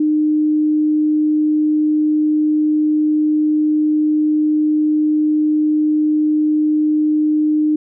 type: tone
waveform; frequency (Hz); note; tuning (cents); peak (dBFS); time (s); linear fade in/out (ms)
sine; 304.7; D#4; -36; -12; 0-7.76; 5
effects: none